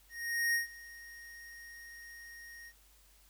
square tone with ADSR envelope, 1864.7 Hz, A#6, in tune, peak -28 dBFS, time 0.09-2.73 s, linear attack 450 ms, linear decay 130 ms, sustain -21 dB, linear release 55 ms, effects added 50 Hz sine -64 dBFS peak until 3.29 s + white hiss -65 dBFS RMS until 3.29 s

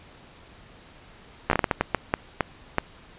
slowing click train, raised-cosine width 0.5 ms, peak -5 dBFS, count 12, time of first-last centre 1.5-2.784 s, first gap 13 ms, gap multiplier 1.4, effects pink hiss -50 dBFS RMS until 3.18 s + resampled to 8000 Hz

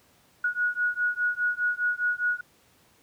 sine beating tone pair, 1454 / 1458.9 Hz, F#6 / F#6, -31 / -25 cents, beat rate 4.9 Hz, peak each -27 dBFS, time 0.44-2.41 s, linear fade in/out 5 ms, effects pink hiss -61 dBFS RMS until 3.02 s + high-pass 80 Hz 12 dB/octave

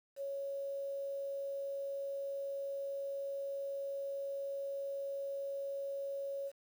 sine tone with quantisation, 554.4 Hz, C#5, in tune, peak -37 dBFS, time 0.16-6.52 s, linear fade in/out 50 ms, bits 10, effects none

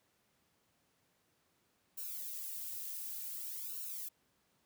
violet noise with flanger, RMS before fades -43 dBFS, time 1.97-4.09 s, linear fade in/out 10 ms, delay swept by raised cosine 0.72 to 2.82 ms, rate 0.55 Hz, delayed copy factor +0.95, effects pink hiss -75 dBFS RMS until 4.65 s + high-pass 100 Hz 12 dB/octave

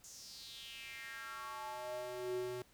square tone with high-pass filter sweep, 124 Hz, B2, 7 cents sharp, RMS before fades -45 dBFS, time 0.04-2.62 s, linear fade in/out 0 ms, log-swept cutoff 6800 to 260 Hz, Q 4.3, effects pink hiss -67 dBFS RMS until 2.73 s

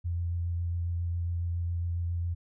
sine tone with vibrato, 86 Hz, F2, 26 cents flat, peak -28 dBFS, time 0.04-2.35 s, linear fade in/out 20 ms, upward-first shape triangle, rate 7.3 Hz, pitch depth 18 cents each way, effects none

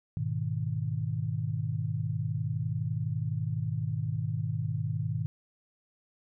sine chord, G# minor, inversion none, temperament equal, 103.83 / 123.47 / 155.56 Hz, G#2 / B2 / D#3, 0 / 0 / 0 cents, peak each -33 dBFS, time 0.17-5.26 s, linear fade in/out 0 ms, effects none

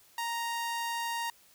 sawtooth tone, 932.3 Hz, A#5, in tune, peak -28 dBFS, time 0.18-1.3 s, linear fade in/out 2 ms, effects white hiss -61 dBFS RMS until 1.54 s

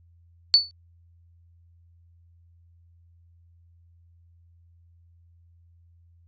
sine tone with exponential decay, 4473 Hz, C#8, 15 cents sharp, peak -9 dBFS, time 0.54-0.71 s, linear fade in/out 0 ms, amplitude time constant 36 ms, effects added 85 Hz sine -54 dBFS peak until 6.27 s + resampled to 16000 Hz

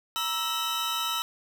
40% pulse tone cluster, 943 / 1318 / 3029 / 3819 Hz, A#5 / E6 / F#7 / A#7, +20 / -1 / +40 / +41 cents, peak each -35 / -30 / -33 / -32 dBFS, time 0.16-1.22 s, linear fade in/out 0 ms, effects none

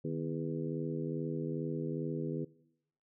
harmonic tone with a mistuned harmonic, 82.41 Hz, E2, in tune, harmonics 2 / 3 / 4 / 5 / 6, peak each -37 / -40 / -41 / -41 / -44 dBFS, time 0.04-2.45 s, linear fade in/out 10 ms, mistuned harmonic 2, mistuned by -130 cents, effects noise-tail reverb RT60 0.8 s tail -21 dB re dry

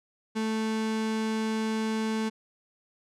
35% pulse tone, 220 Hz, A3, in tune, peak -25 dBFS, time 0.35-2.3 s, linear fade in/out 20 ms, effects low-pass 8000 Hz 12 dB/octave

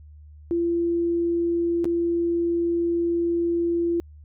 sine tone with dropouts, 340.8 Hz, F4, 42 cents flat, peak -20 dBFS, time 0.51-4 s, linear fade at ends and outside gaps 0 ms, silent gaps 1.844-1.854 s, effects added 75 Hz sine -43 dBFS peak until 4.24 s

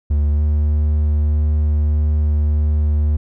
triangle tone with pitch glide, 73.3 to 75.14 Hz, D2 to D2, -3 to +40 cents, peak -11 dBFS, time 0.1-3.17 s, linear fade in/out 10 ms, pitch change +43 cents, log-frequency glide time 0.31-0.43 s, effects none

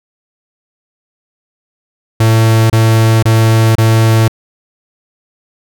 45% pulse tone bursts, 112.1 Hz, A2, 33 cents sharp, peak -6 dBFS, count 4, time 2.2-4.281 s, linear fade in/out 5 ms, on 500 ms, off 27 ms, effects none

